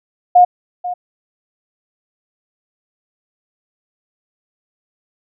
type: tone with echo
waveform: sine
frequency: 717 Hz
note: F5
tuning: 45 cents sharp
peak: -4 dBFS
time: 0.35-0.45 s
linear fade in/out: 10 ms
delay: 490 ms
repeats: 1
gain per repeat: -15 dB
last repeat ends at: 0.94 s
effects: none